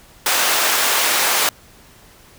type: high-pass noise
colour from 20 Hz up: pink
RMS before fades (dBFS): -17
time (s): 0.26-1.49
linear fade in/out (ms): 2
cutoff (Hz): 750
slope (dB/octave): 12
effects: pink hiss -47 dBFS RMS until 2.38 s